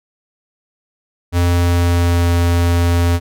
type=tone with pitch glide; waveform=square; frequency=87.31 to 86.21 Hz; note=F2 to F2; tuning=0 to -22 cents; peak=-12 dBFS; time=1.32-3.2 s; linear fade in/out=50 ms; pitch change=-22 cents; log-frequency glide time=1.47-2.29 s; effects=none